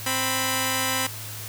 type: tone pair together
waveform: 5% pulse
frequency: 261.6 / 987.8 Hz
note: C4 / B5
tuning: 0 / 0 cents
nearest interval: octave + major seventh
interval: 2300 cents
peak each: -14 dBFS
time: 0.06-1.07 s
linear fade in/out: 5 ms
effects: added 107 Hz sine -38 dBFS peak until 1.48 s + white hiss -37 dBFS RMS until 1.48 s